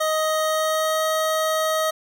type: tone with pitch glide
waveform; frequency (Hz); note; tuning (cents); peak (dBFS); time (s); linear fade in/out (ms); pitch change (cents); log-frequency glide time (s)
25% pulse; 626 to 631.1; D#5 to D#5; +10 to +24; -16; 0-1.91; 10; +14; 0.41-1.04
effects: none